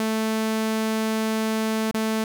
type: tone with dropouts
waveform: sawtooth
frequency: 220 Hz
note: A3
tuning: in tune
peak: -18 dBFS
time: 0-2.24 s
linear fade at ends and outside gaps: 2 ms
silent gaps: 1.912-1.943 s
effects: none